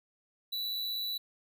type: tone with amplitude modulation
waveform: square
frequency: 3951 Hz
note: B7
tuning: in tune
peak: -32 dBFS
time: 0.52-1.18 s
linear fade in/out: 10 ms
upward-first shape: sine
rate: 116 Hz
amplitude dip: 30%
effects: none